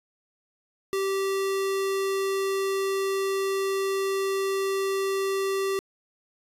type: tone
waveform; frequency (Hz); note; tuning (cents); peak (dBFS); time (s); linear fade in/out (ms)
square; 389.1; G4; -13; -25; 0.93-5.79; 0
effects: resampled to 32000 Hz + 10-bit